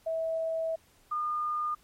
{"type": "tone pair in turn", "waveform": "sine", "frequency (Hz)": [650, 1215.7], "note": ["E5", "D#6"], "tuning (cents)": [-24, -41], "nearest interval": "major seventh", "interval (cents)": 1083, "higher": "second", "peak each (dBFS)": -28, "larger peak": "neither", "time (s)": [[0.06, 0.76], [1.11, 1.75]], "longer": "first", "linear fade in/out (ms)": 10, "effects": ["pink hiss -63 dBFS RMS until 1.83 s", "MP3 64 kbps"]}